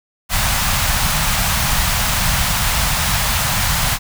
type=band-stop noise; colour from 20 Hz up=pink; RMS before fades=-17 dBFS; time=0.29-3.99 s; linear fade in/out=50 ms; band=180 to 720 Hz; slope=24 dB/octave; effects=none